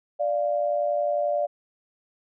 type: tone pair together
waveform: sine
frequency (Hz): 586.9 / 698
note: D5 / F5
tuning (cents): -1 / -1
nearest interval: minor third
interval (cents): 300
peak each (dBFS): -23 / -27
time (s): 0.19-1.47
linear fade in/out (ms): 20
effects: none